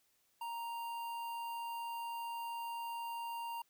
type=tone with notch filter; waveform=square; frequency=932.3 Hz; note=A#5; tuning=in tune; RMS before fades=-42 dBFS; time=0.41-3.62 s; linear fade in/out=5 ms; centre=6000 Hz; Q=0.82; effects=white hiss -75 dBFS RMS until 3.69 s